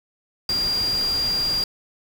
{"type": "tone in noise", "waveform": "sine", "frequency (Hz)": 4785, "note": "D8", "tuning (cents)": 32, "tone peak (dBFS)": -20, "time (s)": [0.49, 1.64], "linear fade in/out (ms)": 2, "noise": "pink", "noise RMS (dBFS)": -33, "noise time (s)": [0.49, 1.64], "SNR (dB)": 10, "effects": []}